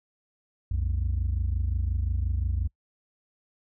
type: tone pair together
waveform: sine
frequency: 62 / 87.68 Hz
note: B1 / F2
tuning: +7 / +7 cents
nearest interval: tritone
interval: 600 cents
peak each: -25 / -26 dBFS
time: 0.71-2.68 s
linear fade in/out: 5 ms
effects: noise-tail reverb RT60 0.1 s tail -25 dB re dry + tanh soft clip ceiling -20 dBFS